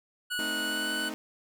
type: tone with pitch glide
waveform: 25% pulse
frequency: 1467 to 1489.2 Hz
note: F#6 to F#6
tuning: -15 to +11 cents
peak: -26 dBFS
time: 0.3-1.1 s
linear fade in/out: 20 ms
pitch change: +26 cents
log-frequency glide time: 0.6-0.92 s
type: chord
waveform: sawtooth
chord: A diminished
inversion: none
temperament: equal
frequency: 220 / 261.6 / 311.1 Hz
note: A3 / C4 / Eb4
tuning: 0 / 0 / 0 cents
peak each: -36 / -38 / -34 dBFS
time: 0.39-1.14 s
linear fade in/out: 0 ms
effects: none